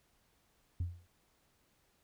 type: tone with exponential decay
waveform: sine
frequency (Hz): 87.31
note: F2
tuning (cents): 0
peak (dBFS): -28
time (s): 0.8-1.07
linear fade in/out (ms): 5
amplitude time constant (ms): 58
effects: tanh soft clip ceiling -30 dBFS + pink hiss -73 dBFS RMS until 2.03 s